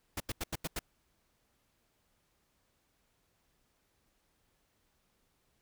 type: noise bursts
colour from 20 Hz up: pink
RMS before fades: -36 dBFS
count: 6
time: 0.17-0.792 s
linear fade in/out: 5 ms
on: 32 ms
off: 86 ms
effects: pink hiss -75 dBFS RMS until 5.61 s